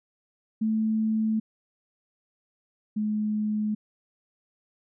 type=tone pair in turn; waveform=sine; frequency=219.1 / 212.6 Hz; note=A3 / G#3; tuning=-7 / +41 cents; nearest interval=minor second; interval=52 cents; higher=first; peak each=-22 / -24 dBFS; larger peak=first; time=0.61-1.4 / 2.96-3.75 s; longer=neither; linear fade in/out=10 ms; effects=none